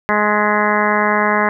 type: harmonic tone with a mistuned harmonic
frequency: 209.7 Hz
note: G#3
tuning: 17 cents sharp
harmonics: 1 / 2 / 3 / 4 / 5 / 6 / 7 / 8 / 9 / 10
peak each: -21 / -22 / -21 / -21 / -19 / -23 / -25 / -21 / -25 / -24 dBFS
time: 0.09-1.49 s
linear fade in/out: 0 ms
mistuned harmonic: 10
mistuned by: -47 cents
effects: none